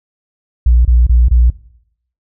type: tone bursts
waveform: sine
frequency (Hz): 59.6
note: A#1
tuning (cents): +39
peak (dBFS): -4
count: 4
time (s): 0.66-1.501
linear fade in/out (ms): 5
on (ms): 190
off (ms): 27
effects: noise-tail reverb RT60 0.7 s tail -18 dB re dry + tanh soft clip ceiling -2 dBFS